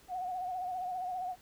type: tone with vibrato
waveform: sine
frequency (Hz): 733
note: F#5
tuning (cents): -16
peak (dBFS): -34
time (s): 0.08-1.36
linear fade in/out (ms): 50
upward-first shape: sine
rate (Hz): 15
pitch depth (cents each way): 51
effects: pink hiss -61 dBFS RMS until 1.41 s